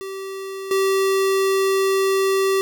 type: tone with level steps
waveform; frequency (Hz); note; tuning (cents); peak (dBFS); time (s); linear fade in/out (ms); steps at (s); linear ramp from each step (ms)
square; 386.8; G4; -23; -29 / -17; 0.01-2.61; 0; 0.71; 2
effects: none